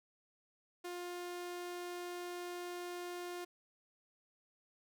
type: tone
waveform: sawtooth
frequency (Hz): 353.5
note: F4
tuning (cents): +21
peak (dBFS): -38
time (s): 0.84-3.45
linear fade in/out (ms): 10
effects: none